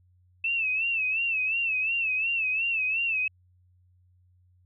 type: tone with vibrato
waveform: sine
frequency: 2637 Hz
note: E7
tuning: in tune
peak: -24 dBFS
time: 0.44-3.28 s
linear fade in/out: 5 ms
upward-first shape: sine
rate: 2.8 Hz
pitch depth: 90 cents each way
effects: added 90 Hz sine -59 dBFS peak until 4.65 s